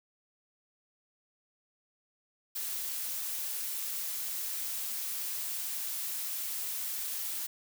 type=noise; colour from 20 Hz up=blue; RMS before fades=-36 dBFS; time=2.55-7.47 s; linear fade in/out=10 ms; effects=none